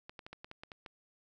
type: clicks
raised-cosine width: 0.3 ms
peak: -30 dBFS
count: 9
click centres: 0.095 / 0.192 / 0.265 / 0.33 / 0.445 / 0.514 / 0.635 / 0.718 / 0.862 s
effects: none